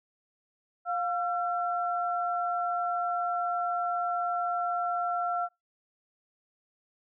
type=tone pair together; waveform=sine; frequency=706.2 / 1354 Hz; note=F5 / E6; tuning=+19 / +46 cents; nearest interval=major seventh; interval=1127 cents; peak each=-29 / -31 dBFS; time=0.85-5.49 s; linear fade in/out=50 ms; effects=noise-tail reverb RT60 0.2 s tail -26 dB re dry